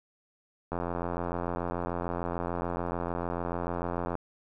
click train, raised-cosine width 1 ms, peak -18 dBFS, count 299, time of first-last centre 0.72-4.153 s, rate 86.8 Hz, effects none

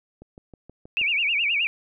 click train, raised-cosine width 2 ms, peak -30 dBFS, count 6, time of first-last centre 0.22-1.014 s, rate 6.3 Hz
sine tone with vibrato, 2522 Hz, D#7, 23 cents sharp, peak -20 dBFS, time 0.97-1.67 s, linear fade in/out 0 ms, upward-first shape sine, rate 9.5 Hz, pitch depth 210 cents each way
effects none

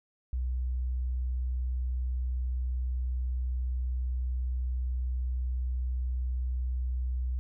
sine tone, 62.6 Hz, B1, 24 cents sharp, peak -28 dBFS, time 0.33-7.39 s, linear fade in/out 0 ms, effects none

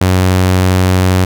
sawtooth tone, 92.5 Hz, F#2, in tune, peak -4 dBFS, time 0.01-1.25 s, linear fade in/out 5 ms, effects none

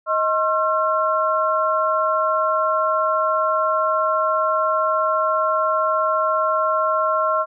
sine tone cluster, 629 / 1072 / 1357 Hz, D#5 / C6 / E6, +19 / +42 / +50 cents, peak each -21 dBFS, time 0.06-7.46 s, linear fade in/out 50 ms, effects none

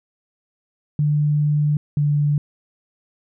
sine tone pair in turn, 148.5 / 146.54 Hz, D3 / D3, +20 / -3 cents, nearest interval unison, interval 23 cents, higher first, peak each -15 dBFS, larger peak neither, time 0.99-1.77 / 1.97-2.38 s, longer first, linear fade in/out 2 ms, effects none

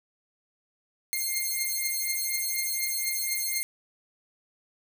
5% pulse beating tone pair, 2118 / 2122.1 Hz, C7 / C7, +21 / +24 cents, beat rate 4.1 Hz, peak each -20 dBFS, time 1.13-3.63 s, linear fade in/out 0 ms, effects 9-bit

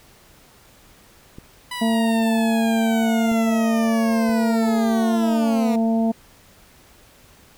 clicks, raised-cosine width 3 ms, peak -24 dBFS, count 3, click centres 1.385 / 3.317 / 4.293 s
15% pulse linear sweep, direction down, 993 to 233.1 Hz, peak -21 dBFS, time 1.71-5.76 s, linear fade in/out 5 ms
harmonic tone, 225.9 Hz, A3, 46 cents sharp, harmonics 1 / 2 / 3 / 4, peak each -17 / -30 / -25 / -36 dBFS, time 1.81-6.12 s, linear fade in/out 10 ms
effects pink hiss -51 dBFS RMS until 7.57 s

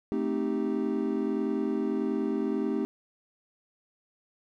triangle chord, A half-diminished seventh, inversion none, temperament equal, 220 / 261.6 / 311.1 / 392 Hz, A3 / C4 / Eb4 / G4, 0 / 0 / 0 / 0 cents, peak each -30 dBFS, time 0.12-2.85 s, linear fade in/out 0 ms, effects none

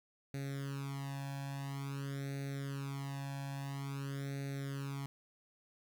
sawtooth tone with flanger, 138.59 Hz, C#3, in tune, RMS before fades -41 dBFS, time 0.34-5.06 s, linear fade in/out 0 ms, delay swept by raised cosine 0.48 to 1.2 ms, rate 0.49 Hz, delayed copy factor +1, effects none

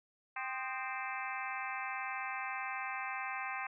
harmonic tone with a mistuned harmonic, 261.6 Hz, C4, in tune, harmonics 3 / 4 / 5 / 6 / 7 / 8 / 9 / 10, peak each -43 / -44 / -46 / -45 / -47 / -45 / -47 / -47 dBFS, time 0.36-3.67 s, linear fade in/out 5 ms, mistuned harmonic 5, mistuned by -100 cents, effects none

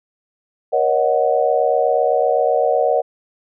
sine chord, D# minor seventh, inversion second, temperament equal with one note detuned, 475.1 / 554.4 / 622.3 / 740 Hz, A#4 / C#5 / D#5 / F#5, +33 / 0 / 0 / 0 cents, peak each -19 dBFS, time 0.72-3.02 s, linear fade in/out 20 ms, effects none

